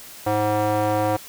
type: tone with band-pass filter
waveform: square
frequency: 105.7 Hz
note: G#2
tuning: 31 cents sharp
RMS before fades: -21 dBFS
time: 0.26-1.17 s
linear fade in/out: 10 ms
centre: 680 Hz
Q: 1.7
effects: white hiss -41 dBFS RMS until 1.28 s